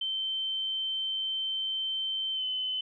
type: tone with pitch glide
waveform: sine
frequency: 3101 to 3039 Hz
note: G7 to F#7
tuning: -19 to +46 cents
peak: -29 dBFS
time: 0.01-2.81 s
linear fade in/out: 5 ms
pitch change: -35 cents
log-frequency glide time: 2.33-2.44 s
effects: none